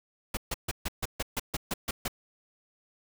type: noise bursts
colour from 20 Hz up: pink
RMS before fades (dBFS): -31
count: 11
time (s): 0.34-2.081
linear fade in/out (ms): 5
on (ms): 31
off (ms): 140
effects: none